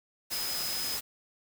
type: tone in noise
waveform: sine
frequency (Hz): 5060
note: D#8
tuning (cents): +28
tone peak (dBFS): -34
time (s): 0.31-0.98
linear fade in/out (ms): 20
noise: white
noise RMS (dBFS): -35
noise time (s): 0.3-1.01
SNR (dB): -2
effects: none